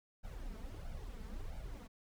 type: noise with flanger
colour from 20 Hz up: brown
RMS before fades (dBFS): -45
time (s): 0.23-1.88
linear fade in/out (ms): 20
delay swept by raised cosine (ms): 1.3 to 4.6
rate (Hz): 1.5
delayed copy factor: +0.9
effects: none